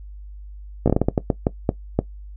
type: slowing click train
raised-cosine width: 2 ms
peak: -3 dBFS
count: 12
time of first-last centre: 0.86-1.99 s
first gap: 16 ms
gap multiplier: 1.34
effects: noise-tail reverb RT60 0.1 s tail -17 dB re dry + added 50 Hz sine -35 dBFS peak until 2.36 s